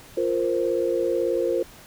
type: chord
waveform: sine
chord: F suspended fourth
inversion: none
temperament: just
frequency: 349.2 / 465.6 / 523.8 Hz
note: F4 / Bb4 / C5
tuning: 0 / -2 / +2 cents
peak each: -25 / -25 / -25 dBFS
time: 0.17-1.63 s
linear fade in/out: 5 ms
effects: pink hiss -47 dBFS RMS until 1.86 s